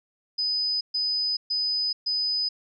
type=tone bursts; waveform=sine; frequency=5000 Hz; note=D#8; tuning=8 cents sharp; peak=-23 dBFS; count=4; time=0.38-2.49 s; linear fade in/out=10 ms; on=430 ms; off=130 ms; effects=none